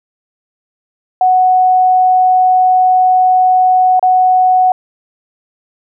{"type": "tone with dropouts", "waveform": "sine", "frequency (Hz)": 740, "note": "F#5", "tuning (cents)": 0, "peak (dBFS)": -6, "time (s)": [1.21, 4.72], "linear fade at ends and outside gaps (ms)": 2, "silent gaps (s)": [3.995, 4.027], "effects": []}